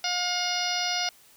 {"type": "harmonic tone", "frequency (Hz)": 715, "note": "F5", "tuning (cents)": 41, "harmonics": [1, 2, 3, 4, 5, 6, 7, 8], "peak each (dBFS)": [-32, -35, -34, -34, -36, -36, -31, -34], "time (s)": [0.04, 1.09], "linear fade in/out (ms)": 2, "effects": ["white hiss -56 dBFS RMS until 1.36 s"]}